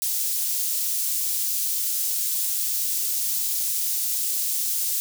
white high-pass noise, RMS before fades -25 dBFS, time 0.02-5 s, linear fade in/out 0 ms, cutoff 5700 Hz, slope 12 dB/octave, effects none

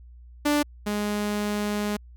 sawtooth tone pair in turn, 293.7 / 207.7 Hz, D4 / G#3, 0 / 0 cents, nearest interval tritone, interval 600 cents, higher first, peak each -16 / -21 dBFS, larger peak first, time 0.45-0.63 / 0.86-1.97 s, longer second, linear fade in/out 10 ms, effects added 60 Hz sine -44 dBFS peak until 2.16 s

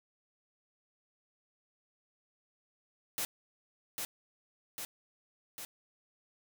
white noise with echo, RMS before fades -35 dBFS, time 3.18-3.25 s, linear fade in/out 0 ms, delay 800 ms, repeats 3, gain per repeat -3 dB, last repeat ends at 5.65 s, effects none

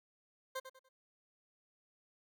20% pulse tone with echo, 523.3 Hz, C5, in tune, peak -33 dBFS, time 0.55-0.6 s, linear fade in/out 10 ms, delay 97 ms, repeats 3, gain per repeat -10 dB, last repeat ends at 0.891 s, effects none

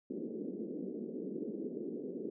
white band-pass noise, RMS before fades -41 dBFS, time 0.1-2.3 s, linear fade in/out 5 ms, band 190 to 440 Hz, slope 48 dB/octave, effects none

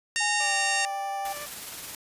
harmonic tone, 921 Hz, A#5, 21 cents flat, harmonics 2 / 3 / 4 / 5 / 6 / 7 / 8 / 9 / 10, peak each -28 / -30 / -36 / -35 / -34 / -35 / -35 / -40 / -37 dBFS, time 0.16-0.85 s, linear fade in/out 0 ms
sine tone with pitch glide, 830.6 to 789.4 Hz, G#5 to G5, 0 to +12 cents, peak -29 dBFS, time 0.2-1.33 s, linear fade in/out 10 ms, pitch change -88 cents, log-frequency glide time 0.4-0.53 s
15% pulse tone with vibrato, 587.3 Hz, D5, in tune, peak -31 dBFS, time 0.4-1.46 s, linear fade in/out 5 ms, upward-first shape sine, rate 11 Hz, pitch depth 9 cents each way
white noise with tremolo, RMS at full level -37 dBFS, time 1.25-1.95 s, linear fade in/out 2 ms, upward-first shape sine, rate 19 Hz, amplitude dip 30%
effects resampled to 32000 Hz

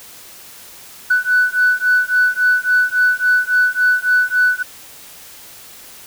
sine beating tone pair, 1488 / 1491.6 Hz, F#6 / F#6, +9 / +14 cents, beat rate 3.6 Hz, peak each -14 dBFS, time 1.1-4.63 s, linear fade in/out 10 ms, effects tanh soft clip ceiling -6 dBFS + white hiss -39 dBFS RMS until 6.06 s

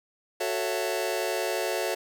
sawtooth chord, F# minor seventh, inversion none, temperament just, 370 / 444 / 555 / 666 Hz, F#4 / A4 / C#5 / E5, 0 / +16 / +2 / +18 cents, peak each -28 dBFS, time 0.4-1.95 s, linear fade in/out 10 ms, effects none

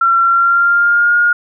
sine tone with pitch glide, 1361 to 1426.2 Hz, F6 to F6, -45 to +36 cents, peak -8 dBFS, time 0.01-1.33 s, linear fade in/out 5 ms, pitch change +81 cents, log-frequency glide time 0.2-1.16 s, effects none

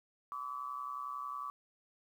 sine tone with amplitude modulation, 1147 Hz, D6, 41 cents flat, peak -35 dBFS, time 0.32-1.5 s, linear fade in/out 0 ms, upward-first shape sine, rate 131 Hz, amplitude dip 75%, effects 11-bit

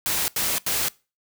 white noise bursts, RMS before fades -24 dBFS, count 3, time 0.06-0.884 s, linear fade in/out 0 ms, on 220 ms, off 82 ms, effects noise-tail reverb RT60 0.3 s tail -22 dB re dry

